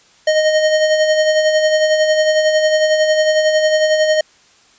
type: tone with tremolo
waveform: square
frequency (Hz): 620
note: D#5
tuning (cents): -6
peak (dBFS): -10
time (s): 0.27-4.21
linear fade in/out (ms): 5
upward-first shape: sine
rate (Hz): 11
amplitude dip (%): 45
effects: white hiss -50 dBFS RMS until 4.78 s + resampled to 16000 Hz